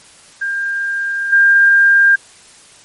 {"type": "tone with level steps", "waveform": "sine", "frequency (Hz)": 1600, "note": "G6", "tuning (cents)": 35, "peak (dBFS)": [-16, -6], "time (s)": [0.41, 2.16], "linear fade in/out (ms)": 10, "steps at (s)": 1.32, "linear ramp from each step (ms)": 10, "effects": ["white hiss -43 dBFS RMS until 2.84 s", "MP3 48 kbps"]}